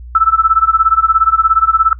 sine tone with tremolo, 1318.5 Hz, E6, in tune, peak -4 dBFS, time 0.15-1.93 s, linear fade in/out 2 ms, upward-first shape sine, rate 17 Hz, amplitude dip 90%, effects noise-tail reverb RT60 0.1 s tail -19 dB re dry + added 60 Hz sine -28 dBFS peak until 1.99 s

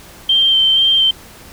sine tone with vibrato, 3136 Hz, G7, in tune, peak -9 dBFS, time 0.29-1.11 s, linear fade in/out 5 ms, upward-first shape square, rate 2.1 Hz, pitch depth 12 cents each way, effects pink hiss -39 dBFS RMS until 1.52 s

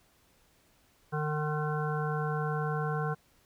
harmonic tone, 151.6 Hz, D#3, 45 cents flat, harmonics 1 / 3 / 5 / 7 / 9 / 10, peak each -31 / -36 / -38 / -39 / -41 / -41 dBFS, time 1.12-3.15 s, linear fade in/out 20 ms, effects pink hiss -66 dBFS RMS until 3.45 s

